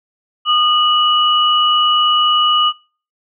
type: tone pair together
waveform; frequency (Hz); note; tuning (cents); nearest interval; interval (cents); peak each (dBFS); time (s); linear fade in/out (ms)
sine; 1225 / 2936; D#6 / F#7; -27 / -14; octave + minor third; 1513; -13; 0.45-2.73; 50
effects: noise-tail reverb RT60 0.4 s tail -22 dB re dry